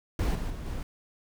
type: noise with level steps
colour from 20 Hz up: brown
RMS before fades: -26 / -32 / -37 / -34 dBFS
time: 0.19-0.83 s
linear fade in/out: 2 ms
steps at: 0.35 / 0.5 / 0.66 s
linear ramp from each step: 2 ms
effects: none